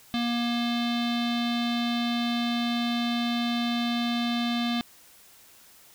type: tone with low-pass filter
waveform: square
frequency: 237.6 Hz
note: A#3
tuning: 33 cents sharp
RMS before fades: -27 dBFS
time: 0.14-4.81 s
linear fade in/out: 0 ms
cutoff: 3700 Hz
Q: 4.7
effects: white hiss -54 dBFS RMS until 5.94 s